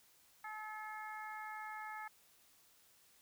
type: harmonic tone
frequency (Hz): 430.1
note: A4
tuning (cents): -39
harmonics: 2 / 3 / 4 / 5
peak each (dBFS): -47 / -50 / -50 / -53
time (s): 0.44-2.08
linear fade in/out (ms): 5
effects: white hiss -68 dBFS RMS until 3.21 s